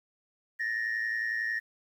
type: tone pair together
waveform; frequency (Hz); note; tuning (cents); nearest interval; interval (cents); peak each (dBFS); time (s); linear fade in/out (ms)
sine; 1760 / 1871; A6 / A#6; 0 / +6; minor second; 106; -31 / -29; 0.59-1.6; 20
effects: tanh soft clip ceiling -25 dBFS + 10-bit